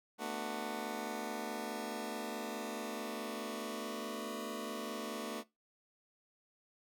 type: chord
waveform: 15% pulse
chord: B minor seventh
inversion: third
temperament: just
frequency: 222.2 / 246.9 / 296.3 / 370.4 Hz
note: A3 / B3 / D4 / F#4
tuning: +17 / 0 / +15 / +2 cents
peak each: -36 / -39 / -38 / -39 dBFS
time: 0.18-5.44 s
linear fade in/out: 50 ms
effects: noise-tail reverb RT60 0.2 s tail -19 dB re dry